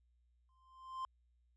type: tone with exponential growth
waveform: triangle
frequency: 1045 Hz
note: C6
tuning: 2 cents flat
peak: -35 dBFS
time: 0.49-1.05 s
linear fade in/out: 1 ms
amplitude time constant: 120 ms
effects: added 60 Hz sine -70 dBFS peak until 1.56 s + resampled to 22050 Hz